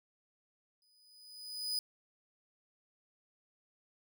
40% pulse tone with exponential growth, 4978 Hz, D#8, in tune, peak -30 dBFS, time 0.82-1.79 s, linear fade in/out 1 ms, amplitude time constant 210 ms, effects none

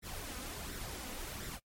pink noise with flanger, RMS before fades -43 dBFS, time 0.02-1.6 s, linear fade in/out 50 ms, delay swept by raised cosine 0.53 to 4.03 ms, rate 1.4 Hz, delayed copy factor +0.55, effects noise-tail reverb RT60 0.1 s tail -23 dB re dry + MP3 64 kbps

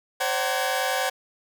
sawtooth tone cluster, 524 / 574 / 757 / 927 / 1664 Hz, C5 / D5 / F#5 / A#5 / G#6, +2 / -40 / +39 / -10 / +3 cents, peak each -25 / -28 / -23 / -31 / -27 dBFS, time 0.2-1.1 s, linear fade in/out 10 ms, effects none

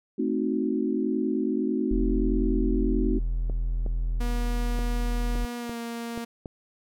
sine chord, A diminished seventh, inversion none, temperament equal, 220 / 261.6 / 311.1 / 370 Hz, A3 / C4 / Eb4 / Gb4, 0 / 0 / 0 / 0 cents, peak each -29 / -28 / -29 / -30 dBFS, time 0.18-3.19 s, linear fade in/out 10 ms
triangle tone, 41.5 Hz, E1, 12 cents sharp, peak -22 dBFS, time 1.91-5.45 s, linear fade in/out 0 ms
clicks, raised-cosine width 2 ms, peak -23 dBFS, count 7, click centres 3.498 / 3.863 / 4.79 / 5.355 / 5.695 / 6.176 / 6.458 s
sawtooth tone with pitch glide, 240.3 to 233.5 Hz, B3 to A#3, -47 to +3 cents, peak -28 dBFS, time 4.2-6.25 s, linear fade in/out 10 ms, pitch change -50 cents, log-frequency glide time 5.57-5.77 s
effects none

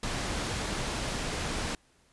pink low-pass noise, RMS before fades -33 dBFS, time 0.03-1.75 s, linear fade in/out 2 ms, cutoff 8200 Hz, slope 12 dB/octave, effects pink hiss -65 dBFS RMS until 2.12 s + resampled to 24000 Hz

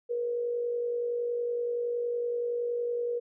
sine tone with amplitude modulation, 478.5 Hz, A#4, 45 cents sharp, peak -26 dBFS, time 0.09-3.2 s, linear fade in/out 20 ms, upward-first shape sine, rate 50.7 Hz, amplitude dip 40%, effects none

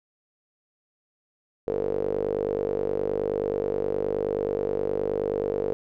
sawtooth tone with band-pass filter, 49.48 Hz, G1, 17 cents sharp, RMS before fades -27 dBFS, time 1.67-5.73 s, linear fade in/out 0 ms, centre 460 Hz, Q 8.1, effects none

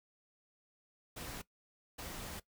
pink noise bursts at uneven times, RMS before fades -45 dBFS, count 2, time 1.16-1.42 / 1.98-2.4 s, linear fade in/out 10 ms, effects noise-tail reverb RT60 0.1 s tail -18 dB re dry

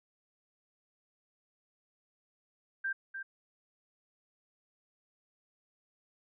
sine tone with echo, 1578 Hz, G6, 11 cents sharp, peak -31 dBFS, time 2.84-2.93 s, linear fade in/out 10 ms, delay 300 ms, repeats 1, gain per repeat -7 dB, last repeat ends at 3.23 s, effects none

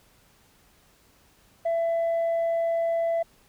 sine tone, 668 Hz, E5, 23 cents sharp, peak -20 dBFS, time 1.65-3.23 s, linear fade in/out 10 ms, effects tanh soft clip ceiling -21 dBFS + pink hiss -60 dBFS RMS until 3.48 s

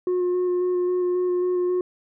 sine tone with vibrato, 360 Hz, F#4, 47 cents flat, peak -17 dBFS, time 0.07-1.81 s, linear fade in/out 2 ms, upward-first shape square, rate 3.7 Hz, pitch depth 11 cents each way, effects tanh soft clip ceiling -19 dBFS

